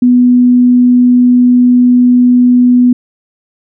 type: tone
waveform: sine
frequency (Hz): 246.9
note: B3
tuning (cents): 0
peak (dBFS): -3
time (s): 0.02-2.93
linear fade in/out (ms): 5
effects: none